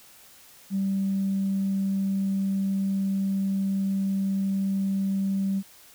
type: tone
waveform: sine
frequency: 194.7 Hz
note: G3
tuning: 12 cents flat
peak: -22 dBFS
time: 0.7-5.63 s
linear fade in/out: 50 ms
effects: tanh soft clip ceiling -18 dBFS + white hiss -52 dBFS RMS until 5.94 s